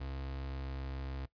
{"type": "tone with pitch glide", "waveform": "35% pulse", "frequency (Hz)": [67.6, 67.06], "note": ["C#2", "C2"], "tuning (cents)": [-43, 43], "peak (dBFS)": -37, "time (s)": [0, 1.26], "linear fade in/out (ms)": 10, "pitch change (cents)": -14, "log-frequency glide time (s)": [0.32, 0.93], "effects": ["noise-tail reverb RT60 0.1 s tail -17 dB re dry", "resampled to 11025 Hz"]}